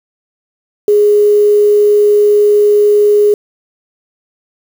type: tone with quantisation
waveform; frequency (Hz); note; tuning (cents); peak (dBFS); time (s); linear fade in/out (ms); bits
sine; 415.3; G#4; 0; -5; 0.88-3.34; 2; 5
effects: none